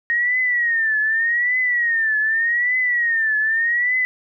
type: tone with vibrato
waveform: sine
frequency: 1864.7 Hz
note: A#6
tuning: in tune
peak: -16 dBFS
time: 0.1-4.05 s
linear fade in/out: 0 ms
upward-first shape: triangle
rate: 0.84 Hz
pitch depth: 150 cents each way
effects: none